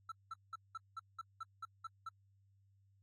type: tone bursts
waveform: triangle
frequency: 1329 Hz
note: E6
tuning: 14 cents sharp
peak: -40 dBFS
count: 10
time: 0.09-2.09 s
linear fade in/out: 5 ms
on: 29 ms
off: 190 ms
effects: added 98 Hz sine -68 dBFS peak until 3.02 s + AAC 32 kbps